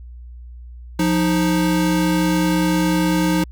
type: tone pair together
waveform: square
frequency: 176.63 / 311.1 Hz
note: F3 / D#4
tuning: +20 / 0 cents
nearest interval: minor seventh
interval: 980 cents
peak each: -19 / -19 dBFS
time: 0.99-3.44 s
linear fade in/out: 5 ms
effects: added 60 Hz sine -34 dBFS peak until 3.51 s